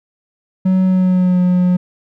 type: tone with pitch glide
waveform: triangle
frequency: 186.9 to 180.22 Hz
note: F#3 to F#3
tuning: +18 to -45 cents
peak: -8 dBFS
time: 0.65-1.77 s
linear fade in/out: 10 ms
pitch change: -63 cents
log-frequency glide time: 0.84-1.41 s
effects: none